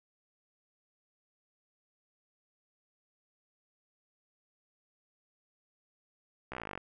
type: slowing click train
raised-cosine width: 0.5 ms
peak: -24 dBFS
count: 15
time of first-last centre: 6.52-6.776 s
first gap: 15 ms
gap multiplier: 1.03
effects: none